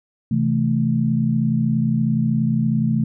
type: chord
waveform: sine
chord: A minor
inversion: first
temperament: equal with one note detuned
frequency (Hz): 130.81 / 163.11 / 220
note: C3 / E3 / A3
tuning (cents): 0 / -18 / 0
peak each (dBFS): -21 / -22 / -19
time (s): 0.31-3.04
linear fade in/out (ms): 5
effects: none